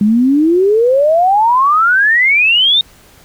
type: exponential sweep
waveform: sine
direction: up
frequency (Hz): 200.6 to 3729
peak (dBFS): -7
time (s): 0.01-2.81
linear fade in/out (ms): 2
effects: pink hiss -44 dBFS RMS until 3.24 s